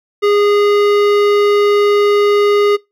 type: tone with hard clipping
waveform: sine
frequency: 410.8 Hz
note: G#4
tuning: 19 cents flat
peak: -11 dBFS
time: 0.22-2.77 s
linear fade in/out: 20 ms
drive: 16 dB
effects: noise-tail reverb RT60 0.2 s tail -23 dB re dry